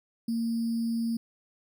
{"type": "tone with sample-and-hold", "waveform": "sine", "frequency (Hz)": 230, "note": "A#3", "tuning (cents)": -23, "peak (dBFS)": -26, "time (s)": [0.28, 1.17], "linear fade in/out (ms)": 5, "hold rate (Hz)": 4900, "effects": []}